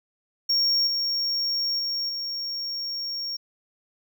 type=tone with level steps; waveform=triangle; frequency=5540 Hz; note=F8; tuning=15 cents flat; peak=-18 / -22 / -24 / -27 dBFS; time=0.49-3.37 s; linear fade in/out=10 ms; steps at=0.87 / 1.79 / 2.09 s; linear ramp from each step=2 ms; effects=none